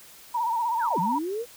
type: tone with vibrato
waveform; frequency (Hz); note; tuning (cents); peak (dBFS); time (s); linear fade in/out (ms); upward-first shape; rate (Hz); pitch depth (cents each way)
sine; 932.3; A#5; 0; -23; 0.34-1.19; 10; sine; 16; 78
type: linear two-way sweep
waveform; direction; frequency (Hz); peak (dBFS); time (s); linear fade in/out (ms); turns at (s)
sine; down then up; 1795 to 158.5 to 495.9; -27; 0.79-1.46; 50; 0.99
effects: white hiss -49 dBFS RMS until 1.56 s